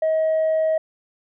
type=tone; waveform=sine; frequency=635 Hz; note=D#5; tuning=35 cents sharp; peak=-15 dBFS; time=0.02-0.78 s; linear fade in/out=5 ms; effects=tanh soft clip ceiling -15 dBFS